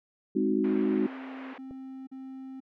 sine chord, Ab dominant seventh, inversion none, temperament equal, 207.7 / 261.6 / 311.1 / 370 Hz, Ab3 / C4 / Eb4 / Gb4, 0 / 0 / 0 / 0 cents, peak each -29 dBFS, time 0.35-1.07 s, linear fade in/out 10 ms
pink band-pass noise, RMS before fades -46 dBFS, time 0.64-1.58 s, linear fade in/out 2 ms, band 420 to 2400 Hz, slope 24 dB/octave
triangle tone bursts, 264.1 Hz, C4, 16 cents sharp, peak -37 dBFS, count 3, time 1.05-2.604 s, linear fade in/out 10 ms, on 490 ms, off 42 ms
click, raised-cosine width 2 ms, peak -32 dBFS, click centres 1.71 s
effects none

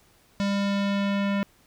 square tone with low-pass filter sweep, 199.8 Hz, G3, 33 cents sharp, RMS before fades -25 dBFS, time 0.4-1.43 s, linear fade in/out 0 ms, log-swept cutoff 5100 to 2500 Hz, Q 1.4, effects pink hiss -60 dBFS RMS until 1.66 s

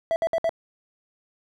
triangle tone bursts, 660 Hz, E5, 2 cents sharp, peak -18 dBFS, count 4, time 0.11-0.493 s, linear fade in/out 0 ms, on 50 ms, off 61 ms, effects none

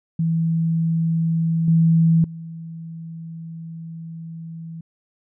sine tone with level steps, 164.1 Hz, E3, 8 cents flat, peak -17 / -12 / -31 dBFS, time 0.19-4.81 s, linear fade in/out 5 ms, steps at 1.68 / 2.24 s, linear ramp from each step 2 ms, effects none

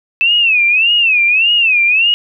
sine tone with vibrato, 2612 Hz, E7, 17 cents flat, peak -8 dBFS, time 0.21-2.14 s, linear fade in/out 0 ms, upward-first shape sine, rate 1.7 Hz, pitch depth 170 cents each way, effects none

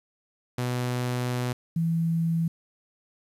sawtooth / sine tone pair in turn, 123.9 / 165.39 Hz, B2 / E3, +6 / +6 cents, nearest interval perfect fourth, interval 500 cents, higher second, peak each -22 dBFS, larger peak neither, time 0.58-1.53 / 1.76-2.48 s, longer first, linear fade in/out 5 ms, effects resampled to 32000 Hz + 9-bit

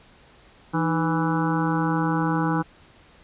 harmonic tone with a mistuned harmonic, 164.81 Hz, E3, in tune, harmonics 1 / 2 / 3 / 5 / 6 / 7 / 8 / 9, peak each -24 / -25 / -33 / -30 / -31 / -34 / -33 / -33 dBFS, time 0.73-2.63 s, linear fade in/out 20 ms, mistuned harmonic 2, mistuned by -92 cents, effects pink hiss -53 dBFS RMS until 3.23 s + resampled to 8000 Hz

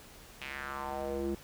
square tone with band-pass filter sweep, 69 Hz, C#2, 7 cents flat, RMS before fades -37 dBFS, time 0.41-1.35 s, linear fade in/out 5 ms, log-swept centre 2700 to 290 Hz, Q 3.1, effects pink hiss -53 dBFS RMS until 1.43 s

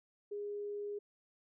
sine tone, 410.9 Hz, G#4, 18 cents flat, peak -38 dBFS, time 0.31-0.99 s, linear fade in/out 10 ms, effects none

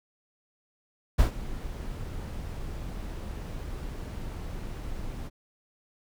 brown noise with ADSR envelope, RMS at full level -19 dBFS, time 1.18-5.3 s, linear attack 16 ms, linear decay 110 ms, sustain -17 dB, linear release 31 ms, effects none

